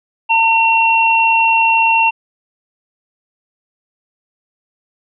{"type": "tone pair together", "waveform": "sine", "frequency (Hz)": [905.2, 2729], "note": ["A5", "F7"], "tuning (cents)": [49, -41], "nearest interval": "octave + perfect fifth", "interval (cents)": 1910, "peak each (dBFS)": -12, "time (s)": [0.29, 2.11], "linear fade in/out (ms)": 20, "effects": []}